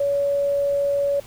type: tone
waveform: sine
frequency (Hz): 565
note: C#5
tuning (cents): +33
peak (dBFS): -18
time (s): 0-1.2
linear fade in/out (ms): 5
effects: added 111 Hz sine -50 dBFS peak until 1.26 s + pink hiss -46 dBFS RMS until 1.26 s